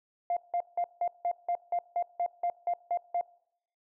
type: tone bursts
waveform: sine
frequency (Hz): 698.5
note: F5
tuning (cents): 0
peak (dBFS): -25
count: 13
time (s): 0.3-3.211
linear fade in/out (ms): 2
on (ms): 67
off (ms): 170
effects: noise-tail reverb RT60 0.7 s tail -23 dB re dry + tanh soft clip ceiling -22 dBFS